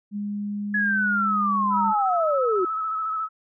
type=tone with pitch glide; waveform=sine; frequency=205.3 to 202.1 Hz; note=G#3 to G#3; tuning=-20 to -47 cents; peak=-26 dBFS; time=0.11-1.94 s; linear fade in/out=50 ms; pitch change=-27 cents; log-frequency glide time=0.7-1.76 s
type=linear sweep; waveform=sine; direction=down; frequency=1700 to 349.2 Hz; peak=-20 dBFS; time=0.74-2.65 s; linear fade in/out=5 ms
type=tone with vibrato; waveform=sine; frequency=1296 Hz; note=E6; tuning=30 cents flat; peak=-24 dBFS; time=1.7-3.29 s; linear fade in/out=50 ms; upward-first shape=square; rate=14 Hz; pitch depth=26 cents each way
effects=none